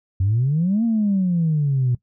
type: exponential two-way sweep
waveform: sine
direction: up then down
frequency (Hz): 90.9 to 234.8 to 120.4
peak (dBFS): -15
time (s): 0.2-1.95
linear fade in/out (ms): 5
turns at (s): 0.84
effects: noise-tail reverb RT60 0.1 s tail -19 dB re dry + tanh soft clip ceiling -12 dBFS